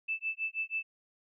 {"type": "tone with tremolo", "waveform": "sine", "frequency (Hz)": 2637, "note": "E7", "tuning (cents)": 0, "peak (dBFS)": -29, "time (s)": [0.08, 0.83], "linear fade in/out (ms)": 10, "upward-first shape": "sine", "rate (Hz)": 6.2, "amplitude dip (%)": 100, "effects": []}